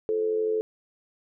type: tone with amplitude modulation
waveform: sine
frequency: 435.7 Hz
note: A4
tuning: 17 cents flat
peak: -20 dBFS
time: 0.09-0.61 s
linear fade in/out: 0 ms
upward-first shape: sine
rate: 92.6 Hz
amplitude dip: 60%
effects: none